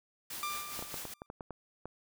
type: noise with tremolo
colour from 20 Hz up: white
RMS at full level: -41 dBFS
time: 0.3-1.14 s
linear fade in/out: 5 ms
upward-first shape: sine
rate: 4.8 Hz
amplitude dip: 50%
type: tone with exponential decay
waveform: sawtooth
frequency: 1188 Hz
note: D6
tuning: 20 cents sharp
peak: -29 dBFS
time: 0.43-1.26 s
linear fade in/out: 0 ms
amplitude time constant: 180 ms
type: clicks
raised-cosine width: 1 ms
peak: -27 dBFS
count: 9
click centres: 0.792 / 0.825 / 0.942 / 1.053 / 1.219 / 1.301 / 1.408 / 1.507 / 1.856 s
effects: none